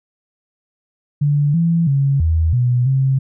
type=tone with pitch steps; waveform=sine; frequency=145.4 / 167.6 / 138.5 / 80.9 / 123.3 / 133.8 Hz; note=D3 / E3 / C#3 / E2 / B2 / C3; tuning=-17 / +29 / -1 / -32 / -2 / +39 cents; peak=-12 dBFS; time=1.21-3.19 s; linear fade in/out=10 ms; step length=330 ms; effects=none